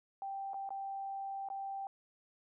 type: tone with dropouts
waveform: sine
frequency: 784 Hz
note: G5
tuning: in tune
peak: -38 dBFS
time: 0.22-1.87 s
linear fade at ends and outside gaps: 1 ms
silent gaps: 0.534-0.542 / 0.691-0.705 / 1.487-1.501 s
effects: none